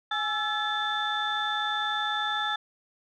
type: tone cluster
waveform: sine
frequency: 835 / 1329 / 1724 / 3537 Hz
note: G#5 / E6 / A6 / A7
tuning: +9 / +14 / -36 / +8 cents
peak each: -31 dBFS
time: 0.11-2.56 s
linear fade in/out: 5 ms
effects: tanh soft clip ceiling -18 dBFS